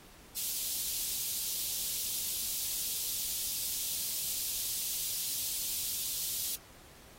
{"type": "high-pass noise", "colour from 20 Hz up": "white", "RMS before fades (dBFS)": -35, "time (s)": [0.36, 6.56], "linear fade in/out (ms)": 10, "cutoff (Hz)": 3200, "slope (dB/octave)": 24, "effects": ["pink hiss -56 dBFS RMS until 7.18 s", "AAC 48 kbps"]}